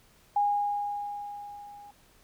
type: tone with level ramp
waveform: sine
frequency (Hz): 819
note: G#5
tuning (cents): -24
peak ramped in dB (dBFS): -21 to -46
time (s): 0.36-1.91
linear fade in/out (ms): 5
effects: pink hiss -61 dBFS RMS until 2.23 s